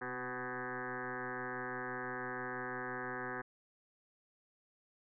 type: tone with frequency modulation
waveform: sine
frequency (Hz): 1003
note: B5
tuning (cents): +26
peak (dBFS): -38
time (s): 0.01-3.42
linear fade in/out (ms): 10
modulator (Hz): 125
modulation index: 6.4
effects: none